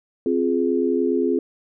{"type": "chord", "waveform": "sine", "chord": "F minor", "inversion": "second", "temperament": "just", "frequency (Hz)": [261.9, 349.2, 419.1], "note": ["C4", "F4", "Ab4"], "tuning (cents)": [2, 0, 16], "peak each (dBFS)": -22, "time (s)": [0.26, 1.39], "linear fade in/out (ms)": 2, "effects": []}